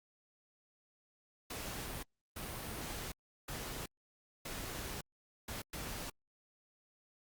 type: noise bursts at uneven times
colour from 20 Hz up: pink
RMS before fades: -43 dBFS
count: 6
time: 1.5-2.03 / 2.36-3.12 / 3.48-3.86 / 4.45-5.01 / 5.48-5.62 / 5.73-6.1 s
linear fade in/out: 5 ms
effects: Opus 48 kbps